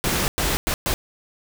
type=noise bursts at uneven times; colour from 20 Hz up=pink; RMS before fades=-22 dBFS; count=4; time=0.04-0.28 / 0.38-0.57 / 0.67-0.74 / 0.86-0.94 s; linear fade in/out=0 ms; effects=none